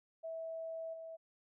sine tone with level steps, 652 Hz, E5, 19 cents flat, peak -40 / -45 dBFS, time 0.23-1.17 s, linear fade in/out 20 ms, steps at 0.93 s, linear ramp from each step 10 ms, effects none

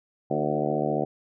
harmonic tone with a mistuned harmonic, 74.8 Hz, D2, 32 cents sharp, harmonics 2 / 3 / 4 / 5 / 6 / 7 / 8 / 9 / 10, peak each -32 / -32 / -32 / -32 / -32 / -32 / -32 / -32 / -32 dBFS, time 0.3-1.05 s, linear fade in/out 10 ms, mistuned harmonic 5, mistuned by -26 cents, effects none

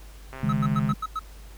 click train, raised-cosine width 0.5 ms, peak -24 dBFS, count 78, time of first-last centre 0.33-0.913 s, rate 132 Hz
sine chord, C# suspended second, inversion none, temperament equal, 138.59 / 155.56 / 207.7 Hz, C#3 / D#3 / G#3, 0 / 0 / 0 cents, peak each -26 / -27 / -25 dBFS, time 0.43-0.94 s, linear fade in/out 5 ms
triangle tone bursts, 1287 Hz, E6, 42 cents flat, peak -24 dBFS, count 6, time 0.49-1.193 s, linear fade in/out 5 ms, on 38 ms, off 95 ms
effects added 50 Hz sine -42 dBFS peak until 1.57 s + pink hiss -52 dBFS RMS until 1.57 s

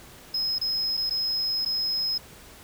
triangle tone with dropouts, 5120 Hz, D#8, 49 cents sharp, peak -23 dBFS, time 0.34-2.18 s, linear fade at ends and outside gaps 5 ms, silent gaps 0.585-0.613 / 0.97-0.974 / 1.097-1.107 / 1.65-1.659 s, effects pink hiss -48 dBFS RMS until 2.63 s

